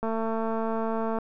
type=click train; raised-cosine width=1 ms; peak=-17 dBFS; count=260; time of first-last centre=0.03-1.186 s; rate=224 Hz; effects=none